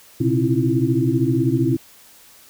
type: tone cluster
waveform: sine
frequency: 121.4 / 134 / 265.8 / 324 / 339.6 Hz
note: B2 / C3 / C4 / E4 / F4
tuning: -29 / +42 / +27 / -30 / -48 cents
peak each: -22 dBFS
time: 0.2-1.77 s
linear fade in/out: 10 ms
effects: white hiss -48 dBFS RMS until 2.49 s